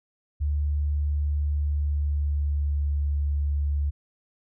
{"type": "tone with pitch glide", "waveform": "sine", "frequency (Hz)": [73.3, 72.17], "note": ["D2", "D2"], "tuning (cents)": [-3, -30], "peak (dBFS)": -22, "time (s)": [0.4, 3.91], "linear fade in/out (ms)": 20, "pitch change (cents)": -27, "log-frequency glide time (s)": [1.53, 2.97], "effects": []}